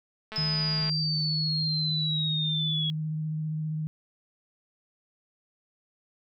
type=click train; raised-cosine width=0.3 ms; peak=-23 dBFS; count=126; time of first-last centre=0.32-0.896 s; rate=217 Hz
type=linear sweep; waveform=sine; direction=down; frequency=5110 to 3322 Hz; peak=-27 dBFS; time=0.36-2.9 s; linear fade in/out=0 ms
type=tone with vibrato; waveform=sine; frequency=155.56 Hz; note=D#3; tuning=in tune; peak=-28 dBFS; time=0.38-3.87 s; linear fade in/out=0 ms; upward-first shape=square; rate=15 Hz; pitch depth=13 cents each way
effects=none